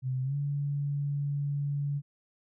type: tone with pitch glide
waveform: sine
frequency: 129.6 to 142.97 Hz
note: C3 to D3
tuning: -16 to -46 cents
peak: -28 dBFS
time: 0.02-2.02 s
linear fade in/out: 50 ms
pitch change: +170 cents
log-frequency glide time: 0.23-0.35 s
effects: none